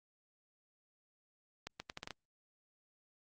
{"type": "accelerating click train", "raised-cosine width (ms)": 0.2, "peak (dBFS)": -24, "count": 7, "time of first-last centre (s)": [1.67, 2.107], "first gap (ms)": 130, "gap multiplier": 0.76, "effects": ["Opus 48 kbps"]}